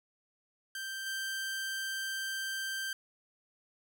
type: tone with level steps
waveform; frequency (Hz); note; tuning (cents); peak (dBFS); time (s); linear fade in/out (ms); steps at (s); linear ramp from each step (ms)
sawtooth; 1568; G6; 0; -34 / -31; 0.75-2.93; 2; 1.06; 5
effects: none